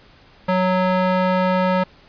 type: tone with band-pass filter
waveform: square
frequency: 184.6 Hz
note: F#3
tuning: 4 cents flat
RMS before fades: -18 dBFS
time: 0.48-1.84 s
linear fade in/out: 10 ms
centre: 840 Hz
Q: 0.77
effects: pink hiss -50 dBFS RMS until 2.08 s + resampled to 11025 Hz